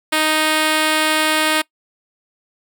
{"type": "tone", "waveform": "5% pulse", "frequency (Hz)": 311.1, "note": "D#4", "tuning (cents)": 0, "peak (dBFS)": -3, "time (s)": [0.12, 1.62], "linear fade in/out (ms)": 10, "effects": ["noise-tail reverb RT60 0.1 s tail -23 dB re dry"]}